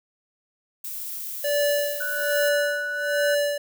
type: noise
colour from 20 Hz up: violet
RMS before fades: -33 dBFS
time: 0.84-2.49 s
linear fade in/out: 5 ms
type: tone with tremolo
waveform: square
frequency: 580 Hz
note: D5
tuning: 22 cents flat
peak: -20 dBFS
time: 1.44-3.58 s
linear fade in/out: 5 ms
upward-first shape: sine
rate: 1.2 Hz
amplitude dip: 85%
type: tone with pitch glide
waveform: sine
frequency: 1480 to 1512 Hz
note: F#6 to F#6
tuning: 0 to +37 cents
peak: -26 dBFS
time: 2-3.35 s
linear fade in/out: 10 ms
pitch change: +37 cents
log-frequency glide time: 2.92-3.22 s
effects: none